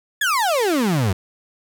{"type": "exponential sweep", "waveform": "35% pulse", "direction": "down", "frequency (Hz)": [1760, 87.31], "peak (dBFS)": -15, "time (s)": [0.21, 1.13], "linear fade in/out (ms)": 5, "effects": []}